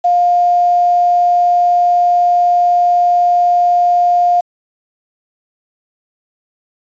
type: tone with quantisation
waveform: sine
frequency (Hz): 706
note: F5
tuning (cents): +19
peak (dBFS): -8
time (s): 0.04-4.41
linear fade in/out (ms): 10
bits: 6
effects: resampled to 16000 Hz